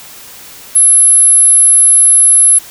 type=tone; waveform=sine; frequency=11000 Hz; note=F9; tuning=27 cents flat; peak=-3 dBFS; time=0.75-2.59 s; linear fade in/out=10 ms; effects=white hiss -33 dBFS RMS until 2.7 s